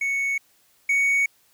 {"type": "tone pair in turn", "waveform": "triangle", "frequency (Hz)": [2217, 2232], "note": ["C#7", "C#7"], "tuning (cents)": [0, 11], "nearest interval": "unison", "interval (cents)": 11, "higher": "second", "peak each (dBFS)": [-20, -16], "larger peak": "second", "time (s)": [[0.01, 0.38], [0.89, 1.26]], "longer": "neither", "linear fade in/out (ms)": 5, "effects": ["white hiss -61 dBFS RMS until 1.53 s"]}